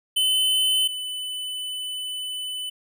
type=tone pair in turn; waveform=square; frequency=3035 / 3004 Hz; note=F#7 / F#7; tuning=+43 / +26 cents; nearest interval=unison; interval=17 cents; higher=first; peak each=-19 / -29 dBFS; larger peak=first; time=0.16-0.88 / 0.88-2.7 s; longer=second; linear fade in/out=10 ms; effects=none